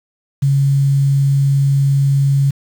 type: tone with quantisation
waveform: sine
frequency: 138.59 Hz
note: C#3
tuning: in tune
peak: -10 dBFS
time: 0.42-2.51 s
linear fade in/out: 10 ms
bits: 6
effects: none